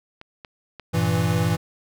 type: clicks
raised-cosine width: 0.3 ms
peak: -24 / -23 / -22 dBFS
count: 3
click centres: 0.214 / 0.448 / 0.797 s
type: chord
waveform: square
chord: E diminished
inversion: first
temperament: equal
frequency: 98 / 116.54 / 164.81 Hz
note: G2 / Bb2 / E3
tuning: 0 / 0 / 0 cents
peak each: -25 / -25 / -23 dBFS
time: 0.93-1.57 s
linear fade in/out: 20 ms
effects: none